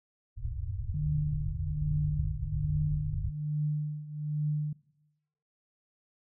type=low-pass noise; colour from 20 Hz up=white; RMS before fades=-34 dBFS; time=0.36-3.33 s; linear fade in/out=50 ms; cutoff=120 Hz; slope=96 dB/octave
type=tone with tremolo; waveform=sine; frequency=150 Hz; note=D3; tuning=37 cents sharp; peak=-26 dBFS; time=0.94-4.73 s; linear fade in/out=5 ms; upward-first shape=triangle; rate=1.2 Hz; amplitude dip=85%
effects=noise-tail reverb RT60 0.9 s tail -21 dB re dry